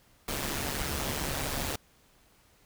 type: noise with amplitude modulation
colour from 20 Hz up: pink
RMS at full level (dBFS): -30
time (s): 0.28-1.76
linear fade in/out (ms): 5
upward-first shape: sine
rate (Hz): 142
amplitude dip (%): 65
effects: pink hiss -63 dBFS RMS until 2.65 s